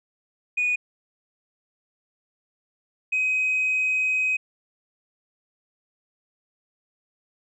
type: tone pair in turn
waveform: sine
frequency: 2468 / 2523 Hz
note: D#7 / D#7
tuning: -15 / +23 cents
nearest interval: unison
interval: 38 cents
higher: second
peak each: -19 dBFS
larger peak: neither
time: 0.57-0.76 / 3.12-4.37 s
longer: second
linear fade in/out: 10 ms
effects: tanh soft clip ceiling -17 dBFS